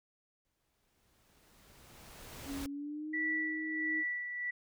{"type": "noise with exponential growth", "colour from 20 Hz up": "pink", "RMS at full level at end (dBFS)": -43, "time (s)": [0.45, 2.66], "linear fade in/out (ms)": 0, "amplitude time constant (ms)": 480}
{"type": "tone with pitch glide", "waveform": "sine", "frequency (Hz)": [277.2, 312.9], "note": ["C#4", "D#4"], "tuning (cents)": [0, 10], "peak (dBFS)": -38, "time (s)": [2.45, 4.04], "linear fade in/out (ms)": 50, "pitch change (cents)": 210, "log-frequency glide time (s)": [2.63, 3.15]}
{"type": "tone with tremolo", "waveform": "sine", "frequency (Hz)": 1958, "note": "B6", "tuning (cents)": -15, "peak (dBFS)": -31, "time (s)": [3.13, 4.51], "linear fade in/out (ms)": 10, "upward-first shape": "sine", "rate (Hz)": 1.5, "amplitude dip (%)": 55}
{"effects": []}